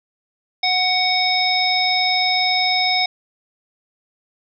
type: harmonic tone with a mistuned harmonic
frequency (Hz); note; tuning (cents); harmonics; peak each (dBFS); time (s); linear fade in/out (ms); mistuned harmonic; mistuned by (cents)
746; F#5; +14; 1 / 3 / 5 / 7; -21 / -21 / -21 / -21; 0.63-3.06; 5; 1; -24
effects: none